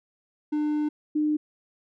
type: tone pair in turn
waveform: triangle / sine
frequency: 300 / 302.4 Hz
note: D4 / D#4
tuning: +37 / -49 cents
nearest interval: unison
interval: 14 cents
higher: second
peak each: -21 dBFS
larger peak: neither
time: 0.52-0.89 / 1.15-1.37 s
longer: first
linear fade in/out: 10 ms
effects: none